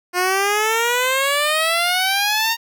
10% pulse exponential sweep, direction up, 353.6 to 932.3 Hz, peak -8 dBFS, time 0.13-2.57 s, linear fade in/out 50 ms, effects none

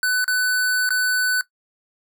square tone with dropouts, 1500 Hz, F#6, 23 cents sharp, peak -18 dBFS, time 0.03-1.41 s, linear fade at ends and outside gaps 1 ms, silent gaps 0.243-0.279 / 0.891-0.905 s, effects noise-tail reverb RT60 0.1 s tail -18 dB re dry

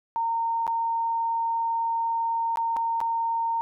sine tone with dropouts, 918 Hz, A#5, 27 cents flat, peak -23 dBFS, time 0.16-3.61 s, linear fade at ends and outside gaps 0 ms, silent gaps 0.667-0.677 / 2.558-2.572 / 2.764-2.768 / 3.004-3.013 s, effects none

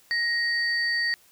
sine tone pair together, 1881 / 4573 Hz, A#6 / D8, +15 / -47 cents, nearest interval octave + minor third, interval 1538 cents, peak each -23 / -28 dBFS, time 0.11-1.14 s, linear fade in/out 0 ms, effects tanh soft clip ceiling -15 dBFS + white hiss -58 dBFS RMS until 1.31 s

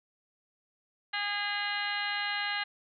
harmonic tone with a mistuned harmonic, 409.4 Hz, G#4, 25 cents flat, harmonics 2 / 3 / 4 / 5 / 6 / 7 / 8 / 9 / 10, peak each -38 / -42 / -35 / -36 / -45 / -38 / -44 / -46 / -40 dBFS, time 1.13-2.64 s, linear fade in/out 10 ms, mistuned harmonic 8, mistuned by -18 cents, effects none

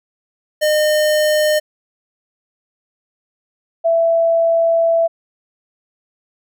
square / sine tone pair in turn, 609 / 664.8 Hz, D#5 / E5, -37 / +15 cents, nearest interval major second, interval 152 cents, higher second, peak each -13 / -11 dBFS, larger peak second, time 0.61-1.6 / 3.84-5.08 s, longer second, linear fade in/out 20 ms, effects none

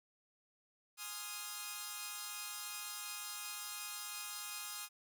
5% pulse chord, F minor seventh, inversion first, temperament equal, 830.6 / 1046.5 / 1244.5 / 1396.9 Hz, Ab5 / C6 / Eb6 / F6, 0 / 0 / 0 / 0 cents, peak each -39 / -39 / -34 / -37 dBFS, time 0.97-4.89 s, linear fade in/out 50 ms, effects none

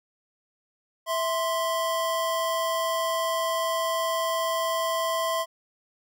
square tone pair together, 656.4 / 1046.5 Hz, E5 / C6, -8 / 0 cents, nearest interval minor sixth, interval 808 cents, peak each -28 dBFS, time 1.06-5.46 s, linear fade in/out 50 ms, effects none

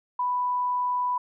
sine tone, 990 Hz, B5, 4 cents sharp, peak -23 dBFS, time 0.19-1.18 s, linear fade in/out 5 ms, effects none

